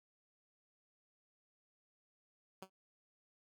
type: tone with exponential decay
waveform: 10% pulse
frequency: 189.7 Hz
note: F#3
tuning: 43 cents sharp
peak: -36 dBFS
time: 2.62-2.7 s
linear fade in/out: 5 ms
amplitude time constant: 16 ms
effects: none